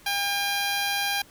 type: tone with amplitude modulation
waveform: 10% pulse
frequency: 804 Hz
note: G5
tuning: 44 cents sharp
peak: -15 dBFS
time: 0.06-1.22 s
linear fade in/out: 5 ms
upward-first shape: sine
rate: 174 Hz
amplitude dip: 25%
effects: pink hiss -53 dBFS RMS until 1.3 s